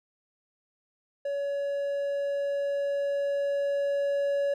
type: tone with level ramp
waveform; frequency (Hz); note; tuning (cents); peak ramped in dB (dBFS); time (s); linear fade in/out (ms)
triangle; 564; C#5; +30; -26 to -22; 1.25-4.54; 5
effects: none